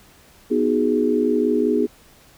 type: chord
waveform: sine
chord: G# minor seventh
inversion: first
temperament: equal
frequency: 246.9 / 311.1 / 370 / 415.3 Hz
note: B3 / D#4 / F#4 / G#4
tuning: 0 / 0 / 0 / 0 cents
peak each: -21 / -22 / -25 / -20 dBFS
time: 0.5-1.87 s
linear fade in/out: 20 ms
effects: pink hiss -51 dBFS RMS until 2.37 s